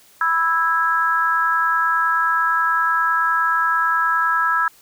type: chord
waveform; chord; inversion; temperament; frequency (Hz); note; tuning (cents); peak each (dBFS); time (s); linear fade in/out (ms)
sine; E major; second; just; 988.9 / 1318.5 / 1648.1; B5 / E6 / G#6; +2 / 0 / -14; -23 / -18 / -20; 0.21-4.68; 2
effects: white hiss -51 dBFS RMS until 4.81 s